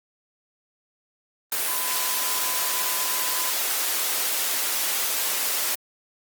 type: tone in noise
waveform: sine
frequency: 1012 Hz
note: B5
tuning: 42 cents sharp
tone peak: -34 dBFS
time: 1.68-3.5 s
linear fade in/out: 2 ms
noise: white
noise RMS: -25 dBFS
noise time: 1.52-5.75 s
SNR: -12 dB
effects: high-pass 400 Hz 12 dB/octave + Opus 32 kbps